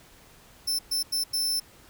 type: tone bursts at uneven times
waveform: sawtooth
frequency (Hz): 5320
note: E8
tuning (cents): +15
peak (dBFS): -22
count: 4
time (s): 0.67-0.79 / 0.91-1.03 / 1.12-1.24 / 1.33-1.6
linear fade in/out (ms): 10
effects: pink hiss -54 dBFS RMS until 1.89 s